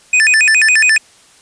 square tone with vibrato, 2099 Hz, C7, 5 cents sharp, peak -8 dBFS, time 0.13-0.98 s, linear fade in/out 5 ms, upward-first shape square, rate 7.2 Hz, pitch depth 300 cents each way, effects white hiss -46 dBFS RMS until 1.41 s + resampled to 22050 Hz

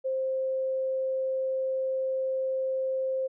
sine tone, 526 Hz, C5, 9 cents sharp, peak -26 dBFS, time 0.04-3.28 s, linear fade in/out 20 ms, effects none

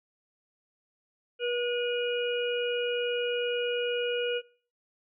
harmonic tone with a mistuned harmonic, 482.9 Hz, B4, 39 cents flat, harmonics 1 / 3 / 5 / 6, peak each -28 / -37 / -37 / -36 dBFS, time 1.39-4.42 s, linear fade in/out 50 ms, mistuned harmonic 5, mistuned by +28 cents, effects noise-tail reverb RT60 0.4 s tail -20 dB re dry

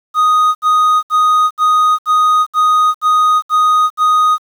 triangle tone bursts, 1244.5 Hz, D#6, in tune, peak -6 dBFS, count 9, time 0.14-4.382 s, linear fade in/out 50 ms, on 410 ms, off 69 ms, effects 7-bit

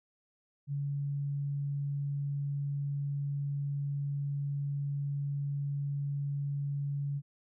sine tone, 141.8 Hz, C#3, 40 cents sharp, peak -31 dBFS, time 0.67-7.22 s, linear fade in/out 50 ms, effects none

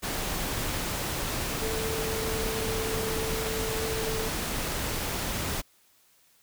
sine tone in noise, 443.3 Hz, A4, 13 cents sharp, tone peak -32 dBFS, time 1.61-4.29 s, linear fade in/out 20 ms, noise pink, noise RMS -31 dBFS, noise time 0.02-5.62 s, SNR -4 dB, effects white hiss -63 dBFS RMS until 6.42 s

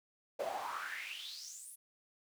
brown noise with high-pass filter sweep, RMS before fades -43 dBFS, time 0.39-1.76 s, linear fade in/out 10 ms, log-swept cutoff 530 to 11000 Hz, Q 6.7, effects none

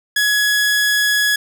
sawtooth tone, 1682 Hz, G#6, 22 cents sharp, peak -10 dBFS, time 0.16-1.36 s, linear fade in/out 5 ms, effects none

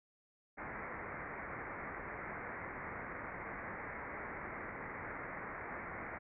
white low-pass noise, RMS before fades -45 dBFS, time 0.57-6.19 s, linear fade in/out 20 ms, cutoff 2200 Hz, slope 96 dB/octave, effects none

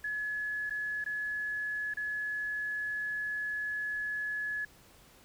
sine tone with dropouts, 1700 Hz, G#6, 40 cents sharp, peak -32 dBFS, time 0.04-4.65 s, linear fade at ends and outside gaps 5 ms, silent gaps 0.697-0.706 / 1.042-1.061 / 1.939-1.97 s, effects pink hiss -59 dBFS RMS until 5.24 s

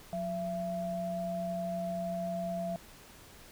sine tone pair together, 180 / 672.9 Hz, F#3 / E5, -47 / +35 cents, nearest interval octave + major seventh, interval 2282 cents, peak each -37 / -34 dBFS, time 0.13-2.76 s, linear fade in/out 0 ms, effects pink hiss -54 dBFS RMS until 3.51 s

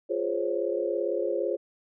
sine chord, Db major seventh, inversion first, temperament equal with one note detuned, 349.2 / 415.3 / 516.6 / 554.4 Hz, F4 / Ab4 / C5 / Db5, 0 / 0 / -22 / 0 cents, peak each -31 dBFS, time 0.09-1.57 s, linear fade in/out 20 ms, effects none

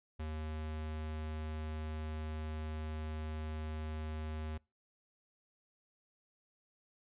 square tone, 77.78 Hz, D#2, in tune, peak -39 dBFS, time 0.19-4.58 s, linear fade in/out 10 ms, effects noise-tail reverb RT60 0.3 s tail -26 dB re dry + resampled to 8000 Hz

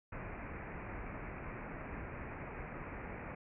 pink low-pass noise, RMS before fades -45 dBFS, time 0.12-3.35 s, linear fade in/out 5 ms, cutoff 2500 Hz, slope 96 dB/octave, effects none

